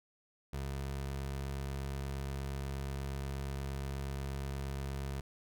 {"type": "tone", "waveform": "25% pulse", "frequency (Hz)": 68.4, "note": "C#2", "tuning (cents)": -23, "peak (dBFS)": -33, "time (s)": [0.53, 5.21], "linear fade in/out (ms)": 5, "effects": []}